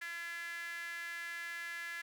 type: tone with high-pass filter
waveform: sawtooth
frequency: 339.6 Hz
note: F4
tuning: 48 cents flat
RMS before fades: -43 dBFS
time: 0.01-2.02 s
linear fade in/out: 10 ms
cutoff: 1800 Hz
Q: 7.9
effects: none